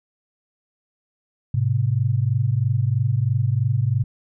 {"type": "tone pair together", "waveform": "sine", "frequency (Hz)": [106.93, 130], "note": ["A2", "C3"], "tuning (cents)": [-49, -11], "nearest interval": "minor third", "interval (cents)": 338, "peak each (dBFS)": -20, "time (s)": [1.54, 4.04], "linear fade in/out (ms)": 5, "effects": []}